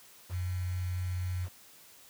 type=tone with quantisation; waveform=sine; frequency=90.4 Hz; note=F#2; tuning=40 cents flat; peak=-30 dBFS; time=0.29-1.49 s; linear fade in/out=50 ms; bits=8; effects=white hiss -56 dBFS RMS until 2.09 s + high-pass 60 Hz 12 dB/octave